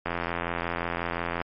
click train, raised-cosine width 0.5 ms, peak -13 dBFS, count 117, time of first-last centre 0.06-1.415 s, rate 85.6 Hz, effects MP3 32 kbps

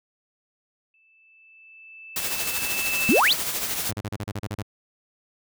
sine tone with exponential growth, 2637 Hz, E7, in tune, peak -20 dBFS, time 0.94-3.2 s, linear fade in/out 2 ms, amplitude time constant 490 ms
white noise with tremolo, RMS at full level -26 dBFS, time 2.16-3.91 s, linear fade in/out 2 ms, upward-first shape sine, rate 13 Hz, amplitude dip 45%
sine exponential sweep, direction up, 196 to 4748 Hz, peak -16 dBFS, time 3.09-3.33 s, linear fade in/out 0 ms
sawtooth tone bursts, 103.3 Hz, G#2, 9 cents flat, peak -24 dBFS, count 10, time 3.89-4.626 s, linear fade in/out 5 ms, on 43 ms, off 34 ms
effects none

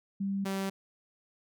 sine / sawtooth tone pair in turn, 196.6 / 193.89 Hz, G3 / G3, +5 / -19 cents, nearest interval unison, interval 24 cents, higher first, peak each -29 / -27 dBFS, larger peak second, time 0.2-0.45 / 0.45-0.7 s, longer neither, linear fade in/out 10 ms, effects none

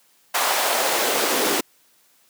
pink noise with high-pass filter sweep, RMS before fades -21 dBFS, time 0.34-1.61 s, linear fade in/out 10 ms, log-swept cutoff 830 to 320 Hz, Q 1.6, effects white hiss -59 dBFS RMS until 2.29 s + high-pass 150 Hz 12 dB/octave

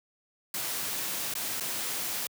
white noise with dropouts, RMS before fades -33 dBFS, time 0.54-2.27 s, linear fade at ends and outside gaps 2 ms, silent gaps 1.339-1.352 / 1.599-1.607 s, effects high-pass 100 Hz 12 dB/octave

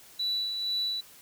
sine tone with tremolo, 3951 Hz, B7, in tune, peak -25 dBFS, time 0.19-1.01 s, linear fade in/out 10 ms, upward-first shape sine, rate 2.1 Hz, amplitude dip 45%, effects tanh soft clip ceiling -23 dBFS + white hiss -53 dBFS RMS until 1.21 s

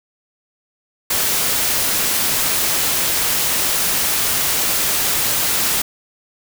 white noise, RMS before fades -18 dBFS, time 1.1-5.82 s, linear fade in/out 5 ms, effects none

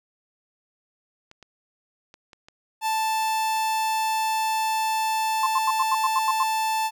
clicks, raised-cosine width 0.2 ms, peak -29 dBFS, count 8, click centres 1.314 / 1.427 / 2.141 / 2.332 / 2.485 / 3.225 / 3.282 / 3.567 s
45% pulse tone, 880 Hz, A5, in tune, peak -22 dBFS, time 2.81-6.91 s, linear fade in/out 50 ms
sine tone bursts, 1048 Hz, C6, 2 cents sharp, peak -19 dBFS, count 9, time 5.43-6.433 s, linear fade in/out 5 ms, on 35 ms, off 86 ms
effects none

